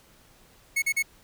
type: tone bursts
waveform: 45% pulse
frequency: 2199 Hz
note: C#7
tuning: 14 cents flat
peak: -22 dBFS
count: 3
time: 0.76-1.027 s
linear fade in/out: 10 ms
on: 63 ms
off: 39 ms
effects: pink hiss -57 dBFS RMS until 1.23 s